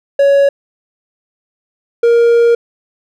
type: tone pair in turn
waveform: triangle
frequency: 559 / 469 Hz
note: C#5 / A#4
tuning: +14 / +11 cents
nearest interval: minor third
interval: 303 cents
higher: first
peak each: -4 dBFS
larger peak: neither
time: 0.19-0.49 / 2.03-2.55 s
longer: second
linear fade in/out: 5 ms
effects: none